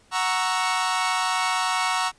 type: chord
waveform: sawtooth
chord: F# dominant seventh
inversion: none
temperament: equal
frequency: 740 / 932.3 / 1108.7 / 1318.5 Hz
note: F#5 / A#5 / C#6 / E6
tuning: 0 / 0 / 0 / 0 cents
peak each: -24 / -23 / -23 / -25 dBFS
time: 0.11-2.12 s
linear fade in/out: 50 ms
effects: pink hiss -58 dBFS RMS until 2.18 s + resampled to 22050 Hz